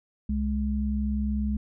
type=tone pair together; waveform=sine; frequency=66.15 / 210 Hz; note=C2 / G#3; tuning=+20 / +19 cents; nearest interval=octave + minor sixth; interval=1999 cents; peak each=-27 dBFS; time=0.29-1.57 s; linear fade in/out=5 ms; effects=none